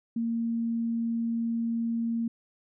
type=tone; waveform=sine; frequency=230.7 Hz; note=A#3; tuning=18 cents flat; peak=-26 dBFS; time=0.16-2.28 s; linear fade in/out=5 ms; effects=none